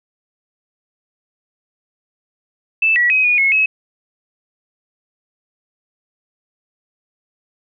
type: tone with pitch steps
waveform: sine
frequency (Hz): 2637 / 1934 / 2532 / 2453 / 2178 / 2569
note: E7 / B6 / D#7 / D#7 / C#7 / E7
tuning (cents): 0 / -37 / +30 / -25 / -31 / -45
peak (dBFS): -11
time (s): 2.82-3.66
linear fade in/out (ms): 5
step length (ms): 140
effects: none